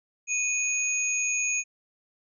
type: tone pair together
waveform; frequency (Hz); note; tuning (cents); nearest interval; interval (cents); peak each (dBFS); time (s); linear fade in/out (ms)
sine; 2489 / 6645; D#7 / G#8; 0 / 0; octave + perfect fourth; 1700; -27; 0.27-1.64; 50
effects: none